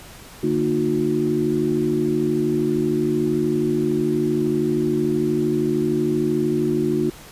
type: tone cluster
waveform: sine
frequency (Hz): 148.3 / 229 / 308 / 361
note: D3 / A#3 / D#4 / F#4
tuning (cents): +17 / -31 / -17 / -43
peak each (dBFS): -27 / -24 / -23 / -21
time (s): 0.43-7.1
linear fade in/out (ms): 5
effects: pink hiss -42 dBFS RMS until 7.31 s + resampled to 32000 Hz